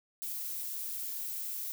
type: noise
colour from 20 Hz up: violet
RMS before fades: -38 dBFS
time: 0.22-1.72 s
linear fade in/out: 0 ms
effects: none